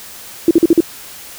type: tone bursts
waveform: sine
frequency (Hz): 333.4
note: E4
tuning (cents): +20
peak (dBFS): -4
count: 5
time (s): 0.48-0.805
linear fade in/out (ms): 2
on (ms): 29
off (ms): 45
effects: white hiss -34 dBFS RMS until 1.38 s